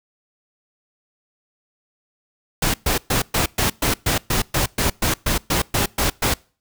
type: noise bursts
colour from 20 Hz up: pink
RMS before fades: -19 dBFS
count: 16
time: 2.62-6.34 s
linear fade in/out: 5 ms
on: 120 ms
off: 120 ms
effects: noise-tail reverb RT60 0.4 s tail -25 dB re dry